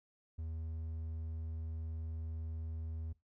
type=tone; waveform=triangle; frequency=80.4 Hz; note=E2; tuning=43 cents flat; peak=-37 dBFS; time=0.38-3.13 s; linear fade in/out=10 ms; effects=noise-tail reverb RT60 0.2 s tail -20 dB re dry